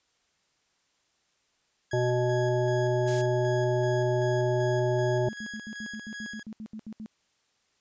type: tone with tremolo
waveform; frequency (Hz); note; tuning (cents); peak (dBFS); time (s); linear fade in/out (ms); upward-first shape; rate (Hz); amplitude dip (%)
40% pulse; 1661.2; G#6; 0; -36; 1.91-6.43; 5; square; 2.6; 40
type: harmonic tone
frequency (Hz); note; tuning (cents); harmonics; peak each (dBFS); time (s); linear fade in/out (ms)
123.47; B2; 0; 1 / 3 / 5 / 7; -27 / -27 / -29 / -36; 1.93-5.29; 5
type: noise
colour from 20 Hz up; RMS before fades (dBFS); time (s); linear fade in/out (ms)
blue; -37; 3.07-3.22; 10
type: tone bursts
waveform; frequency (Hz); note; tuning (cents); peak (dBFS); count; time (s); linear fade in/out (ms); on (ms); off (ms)
sine; 217.4; A3; -21; -36; 14; 5.27-7.06; 0; 61; 72
effects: white hiss -71 dBFS RMS until 7.8 s + resampled to 16000 Hz